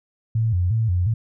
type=tone with vibrato; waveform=sine; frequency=100.1 Hz; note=G2; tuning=37 cents sharp; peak=-17 dBFS; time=0.35-1.14 s; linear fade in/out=5 ms; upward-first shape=square; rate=2.8 Hz; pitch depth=200 cents each way; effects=none